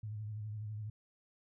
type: tone with vibrato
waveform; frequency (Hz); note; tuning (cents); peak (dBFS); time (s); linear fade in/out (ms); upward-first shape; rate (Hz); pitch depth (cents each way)
sine; 106.6; G#2; +46; -39; 0.03-0.9; 5; sine; 12; 50
effects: none